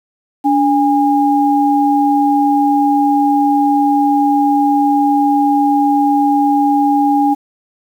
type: tone pair together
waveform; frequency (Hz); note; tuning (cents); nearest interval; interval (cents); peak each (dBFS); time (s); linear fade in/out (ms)
sine; 288.1 / 816.3; D4 / G#5; -33 / -30; octave + tritone; 1803; -12; 0.44-7.35; 20
effects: 7-bit